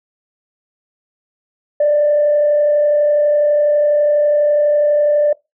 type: tone with frequency modulation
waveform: sine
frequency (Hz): 591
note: D5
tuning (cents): +11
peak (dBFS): -9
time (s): 1.8-5.33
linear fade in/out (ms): 5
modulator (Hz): 32.1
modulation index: 0.3
effects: noise-tail reverb RT60 0.2 s tail -23 dB re dry + tanh soft clip ceiling -6 dBFS